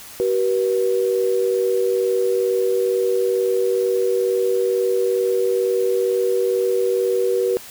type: tone pair together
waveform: sine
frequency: 380.4 / 482.6 Hz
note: F#4 / B4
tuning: +48 / -40 cents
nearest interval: major third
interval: 412 cents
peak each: -19 dBFS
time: 0.2-7.57 s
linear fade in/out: 0 ms
effects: white hiss -39 dBFS RMS until 7.7 s